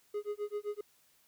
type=tone with tremolo; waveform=triangle; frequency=415.3 Hz; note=G#4; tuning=in tune; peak=-30 dBFS; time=0.14-0.81 s; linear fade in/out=5 ms; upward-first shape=sine; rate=7.7 Hz; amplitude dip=100%; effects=white hiss -68 dBFS RMS until 1.27 s